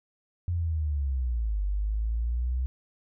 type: linear two-way sweep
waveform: sine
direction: down then up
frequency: 88.8 to 48.43 to 64.2 Hz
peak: -25 dBFS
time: 0.48-2.66 s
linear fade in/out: 0 ms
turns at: 1.64 s
effects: none